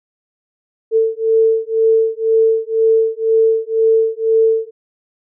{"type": "beating tone pair", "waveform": "sine", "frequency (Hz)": [445.9, 447.9], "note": ["A4", "A4"], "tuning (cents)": [23, 31], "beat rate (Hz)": 2, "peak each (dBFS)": -14, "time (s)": [0.91, 4.71], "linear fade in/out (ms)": 50, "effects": []}